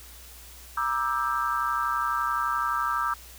sine chord, E half-diminished seventh, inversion second, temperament just, 949.3 / 1186.7 / 1318.5 / 1582.2 Hz, Bb5 / D6 / E6 / G6, +31 / +18 / 0 / +16 cents, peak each -32 / -28 / -28 / -33 dBFS, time 0.77-3.14 s, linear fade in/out 5 ms, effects added 60 Hz sine -48 dBFS peak until 3.38 s + white hiss -48 dBFS RMS until 3.38 s

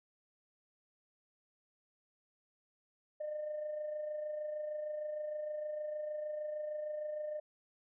sine tone with amplitude modulation, 605 Hz, D#5, 49 cents flat, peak -34 dBFS, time 3.2-7.4 s, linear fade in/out 10 ms, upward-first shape sine, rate 26.5 Hz, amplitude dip 45%, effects tanh soft clip ceiling -33 dBFS

